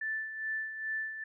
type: tone with tremolo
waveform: sine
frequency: 1760 Hz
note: A6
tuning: in tune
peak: -31 dBFS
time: 0.01-1.24 s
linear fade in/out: 5 ms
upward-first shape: sine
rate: 2.4 Hz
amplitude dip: 60%
effects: none